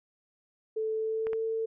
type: tone with pitch glide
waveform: sine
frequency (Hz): 438.8 to 447.5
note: A4 to A4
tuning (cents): -5 to +29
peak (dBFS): -28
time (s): 0.76-1.66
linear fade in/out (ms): 10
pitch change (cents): +34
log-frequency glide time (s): 0.94-1.45
type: clicks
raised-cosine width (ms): 0.5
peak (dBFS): -26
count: 2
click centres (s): 1.269 / 1.332
effects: none